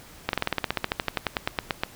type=slowing click train; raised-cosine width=0.3 ms; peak=-7 dBFS; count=21; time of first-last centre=0.29-1.835 s; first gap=42 ms; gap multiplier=1.06; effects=pink hiss -48 dBFS RMS until 1.95 s